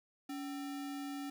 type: tone with sample-and-hold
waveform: sine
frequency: 282 Hz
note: C#4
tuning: 30 cents sharp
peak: -39 dBFS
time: 0.29-1.3 s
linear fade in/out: 5 ms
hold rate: 1050 Hz
effects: none